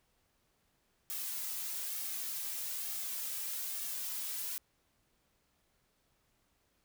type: noise with flanger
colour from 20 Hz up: blue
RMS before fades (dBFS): -39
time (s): 1.1-4.58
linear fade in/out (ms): 0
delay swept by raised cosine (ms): 2 to 2.83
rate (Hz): 1.1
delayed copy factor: -0.5
effects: pink hiss -75 dBFS RMS until 6.84 s

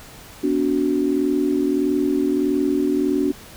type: chord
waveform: sine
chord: B minor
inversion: none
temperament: equal with one note detuned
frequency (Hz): 246.9 / 288.6 / 370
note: B3 / D4 / F#4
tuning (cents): 0 / -30 / 0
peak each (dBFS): -25 / -19 / -22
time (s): 0.43-3.32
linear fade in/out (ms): 10
effects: pink hiss -42 dBFS RMS until 3.56 s

